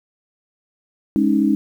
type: chord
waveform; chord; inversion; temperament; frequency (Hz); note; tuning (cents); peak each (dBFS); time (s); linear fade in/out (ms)
sine; Ab suspended fourth; none; just; 207.7 / 276.9 / 311.5; Ab3 / Db4 / Eb4; 0 / -2 / +2; -18; 1.16-1.55; 0
effects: 8-bit